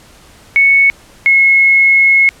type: tone pair in turn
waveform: sine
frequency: 2212 / 2175 Hz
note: C#7 / C#7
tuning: -4 / -33 cents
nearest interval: unison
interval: 29 cents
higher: first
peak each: -5 dBFS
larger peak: neither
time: 0.56-0.9 / 1.26-2.29 s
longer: second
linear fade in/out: 0 ms
effects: pink hiss -42 dBFS RMS until 2.4 s + low-pass 11000 Hz 12 dB/octave